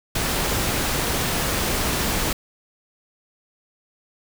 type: noise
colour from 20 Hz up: pink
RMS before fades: -23 dBFS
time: 0.15-2.33 s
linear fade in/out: 5 ms
effects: none